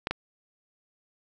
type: clicks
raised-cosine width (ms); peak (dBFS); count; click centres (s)
0.3; -12; 2; 0.071 / 0.11
effects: none